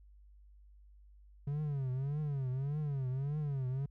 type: tone with vibrato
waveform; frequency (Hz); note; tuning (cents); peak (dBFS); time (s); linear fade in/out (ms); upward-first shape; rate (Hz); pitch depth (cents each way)
triangle; 139.1; C#3; +6; -31; 1.47-3.86; 5; triangle; 1.7; 180
effects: added 50 Hz sine -56 dBFS peak until 3.9 s